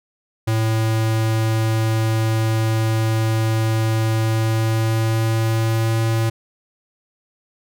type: tone with pitch glide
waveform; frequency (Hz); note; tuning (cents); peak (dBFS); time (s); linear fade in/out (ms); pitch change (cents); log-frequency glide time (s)
square; 111.2 to 112.88; A2 to A2; +19 to +45; -17; 0.47-6.3; 10; +26; 4.17-6.05
effects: none